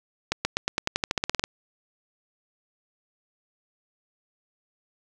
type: accelerating click train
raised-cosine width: 0.2 ms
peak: -6 dBFS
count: 15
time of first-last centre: 0.32-1.439 s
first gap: 130 ms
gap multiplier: 0.92
effects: none